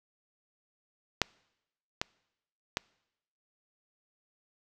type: clicks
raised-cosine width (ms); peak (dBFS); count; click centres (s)
0.2; -6 / -12 / -11; 3; 1.217 / 2.015 / 2.771
effects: noise-tail reverb RT60 0.9 s tail -26 dB re dry